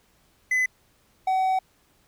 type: tone pair in turn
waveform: triangle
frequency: 2016 / 755.1 Hz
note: B6 / F#5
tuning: +35 / +35 cents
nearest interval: octave + perfect fourth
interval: 1700 cents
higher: first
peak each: -18 dBFS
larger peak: neither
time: 0.51-0.66 / 1.27-1.59 s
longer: second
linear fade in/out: 5 ms
effects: pink hiss -63 dBFS RMS until 2.07 s